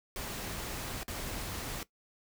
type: noise with dropouts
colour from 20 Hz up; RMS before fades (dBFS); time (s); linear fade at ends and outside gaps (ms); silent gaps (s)
pink; -39; 0.16-1.83; 1; 1.032-1.08
effects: noise-tail reverb RT60 0.1 s tail -17 dB re dry